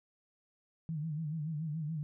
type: tone with vibrato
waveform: sine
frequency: 155.56 Hz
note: D#3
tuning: in tune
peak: -34 dBFS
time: 0.89-2.03 s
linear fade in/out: 0 ms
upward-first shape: sine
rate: 7 Hz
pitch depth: 100 cents each way
effects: none